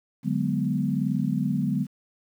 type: chord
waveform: sine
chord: G# half-diminished seventh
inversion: second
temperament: equal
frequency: 146.83 / 185 / 207.7 / 246.9 Hz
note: D3 / F#3 / G#3 / B3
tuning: 0 / 0 / 0 / 0 cents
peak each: -28 dBFS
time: 0.23-1.87 s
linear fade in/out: 50 ms
effects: 9-bit